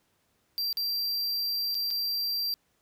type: tone with dropouts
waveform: square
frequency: 4717 Hz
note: D8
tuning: 7 cents sharp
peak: -28 dBFS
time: 0.58-2.54 s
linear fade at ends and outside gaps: 0 ms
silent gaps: 0.728-0.771 / 1.745-1.751 / 1.905-1.91 s
effects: pink hiss -71 dBFS RMS until 2.81 s + high-pass 60 Hz 12 dB/octave